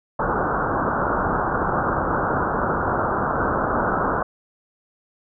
white low-pass noise, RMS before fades -22 dBFS, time 0.19-4.23 s, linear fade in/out 5 ms, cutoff 1500 Hz, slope 96 dB/octave, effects none

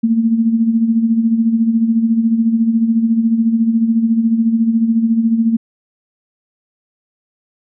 sine tone with tremolo, 227.3 Hz, A#3, 43 cents flat, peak -8 dBFS, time 0.03-5.57 s, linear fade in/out 10 ms, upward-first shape sine, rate 14 Hz, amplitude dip 60%, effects none

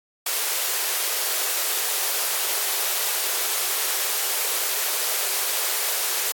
white high-pass noise, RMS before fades -24 dBFS, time 0.26-6.32 s, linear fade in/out 5 ms, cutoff 360 Hz, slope 96 dB/octave, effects AAC 64 kbps

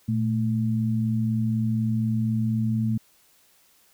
sine tone pair together, 115.94 / 220 Hz, A#2 / A3, -9 / 0 cents, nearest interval major seventh, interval 1109 cents, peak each -24 dBFS, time 0.08-2.98 s, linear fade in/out 10 ms, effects white hiss -60 dBFS RMS until 3.93 s

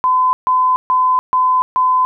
sine tone bursts, 1017 Hz, C6, 50 cents flat, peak -10 dBFS, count 5, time 0.04-2.05 s, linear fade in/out 0 ms, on 290 ms, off 140 ms, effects none

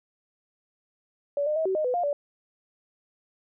sine tone with pitch steps, 572 / 606 / 640 / 379.7 / 616 / 500 / 704 / 577 Hz, D5 / D#5 / D#5 / F#4 / D#5 / B4 / F5 / D5, -46 / -46 / +49 / +45 / -17 / +21 / +14 / -31 cents, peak -23 dBFS, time 1.37-2.13 s, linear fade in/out 2 ms, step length 95 ms, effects none

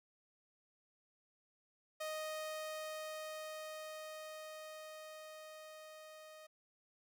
sawtooth tone with level ramp, 622.3 Hz, D#5, in tune, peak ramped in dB -36 to -50 dBFS, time 2-6.47 s, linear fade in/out 10 ms, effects none

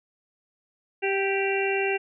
harmonic tone with a mistuned harmonic, 392 Hz, G4, in tune, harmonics 1 / 2 / 4 / 5 / 6 / 7, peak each -25 / -31 / -34 / -35 / -32 / -30 dBFS, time 1.02-1.98 s, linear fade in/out 20 ms, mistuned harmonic 2, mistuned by -16 cents, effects none

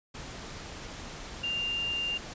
sine tone in noise, 2794 Hz, F7, in tune, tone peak -29 dBFS, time 1.43-2.18 s, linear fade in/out 10 ms, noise pink, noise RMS -42 dBFS, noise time 0.14-2.34 s, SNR +10 dB, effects resampled to 16000 Hz

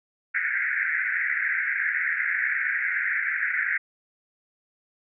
pink band-pass noise, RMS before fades -26 dBFS, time 0.34-3.78 s, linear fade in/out 10 ms, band 1500 to 2200 Hz, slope 96 dB/octave, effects none

